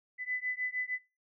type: beating tone pair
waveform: sine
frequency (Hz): 2000 / 2006.5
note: B6 / B6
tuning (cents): +21 / +27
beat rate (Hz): 6.5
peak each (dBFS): -35 / -36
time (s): 0.18-0.99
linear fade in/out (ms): 50
effects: noise-tail reverb RT60 0.3 s tail -23 dB re dry